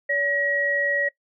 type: tone pair together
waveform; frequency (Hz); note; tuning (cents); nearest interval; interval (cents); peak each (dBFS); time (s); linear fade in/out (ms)
sine; 569.6 / 1905; C#5 / A#6; +47 / +37; octave + major sixth; 2090; -26 / -22; 0.09-1.09; 10
effects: noise-tail reverb RT60 0.1 s tail -20 dB re dry